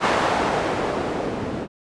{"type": "noise with low-pass filter sweep", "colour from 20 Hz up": "blue", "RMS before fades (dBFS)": -23, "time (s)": [0, 1.68], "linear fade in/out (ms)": 50, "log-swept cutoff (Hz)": [920, 310], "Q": 0.87, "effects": ["resampled to 22050 Hz"]}